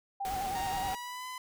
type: tone with vibrato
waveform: sine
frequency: 773 Hz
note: G5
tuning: 24 cents flat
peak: -32 dBFS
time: 0.2-0.95 s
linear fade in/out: 10 ms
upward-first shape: square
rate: 9.6 Hz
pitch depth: 46 cents each way
type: noise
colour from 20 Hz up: pink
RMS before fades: -41 dBFS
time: 0.25-0.95 s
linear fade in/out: 0 ms
type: tone with pitch glide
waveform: sawtooth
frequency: 932.3 to 1010.8 Hz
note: A#5 to B5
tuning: 0 to +40 cents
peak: -35 dBFS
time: 0.55-1.38 s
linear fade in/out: 2 ms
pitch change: +140 cents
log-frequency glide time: 0.7-1.26 s
effects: none